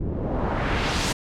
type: noise with low-pass filter sweep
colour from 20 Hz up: pink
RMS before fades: -25 dBFS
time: 0-1.13 s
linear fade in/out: 10 ms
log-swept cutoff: 240 to 8300 Hz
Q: 1
effects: none